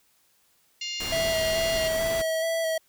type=harmonic tone; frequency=704 Hz; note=F5; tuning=14 cents sharp; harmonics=3 / 4 / 5 / 6 / 7 / 8 / 9 / 10; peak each=-40 / -33 / -45 / -36 / -45 / -41 / -50 / -44 dBFS; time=0.81-1.88 s; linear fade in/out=5 ms
type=noise; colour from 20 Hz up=pink; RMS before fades=-34 dBFS; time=1-2.22 s; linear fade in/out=5 ms
type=tone with vibrato; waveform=square; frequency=651 Hz; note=E5; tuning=22 cents flat; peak=-25 dBFS; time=1.12-2.78 s; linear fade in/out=5 ms; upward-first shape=square; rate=2.3 Hz; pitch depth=17 cents each way
effects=white hiss -65 dBFS RMS until 2.88 s